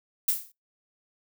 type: noise with exponential decay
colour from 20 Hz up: violet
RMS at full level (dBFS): -20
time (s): 0.28-0.52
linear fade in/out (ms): 5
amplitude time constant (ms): 51
effects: noise-tail reverb RT60 0.2 s tail -24 dB re dry